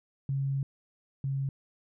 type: tone pair in turn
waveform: sine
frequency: 137 / 136.52 Hz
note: C#3 / C#3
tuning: -20 / -26 cents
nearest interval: unison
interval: 6 cents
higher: first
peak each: -27 / -28 dBFS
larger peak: first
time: 0.29-0.63 / 1.24-1.49 s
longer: first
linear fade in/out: 2 ms
effects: none